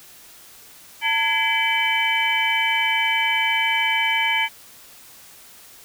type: tone cluster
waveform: sine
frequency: 901 / 1671 / 2041 / 2312 / 3048 Hz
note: A5 / G#6 / C7 / D7 / G7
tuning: +41 / +10 / -44 / -28 / -49 cents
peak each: -24 / -27 / -28 / -21 / -25 dBFS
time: 1.01-4.49 s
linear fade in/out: 50 ms
effects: white hiss -46 dBFS RMS until 5.84 s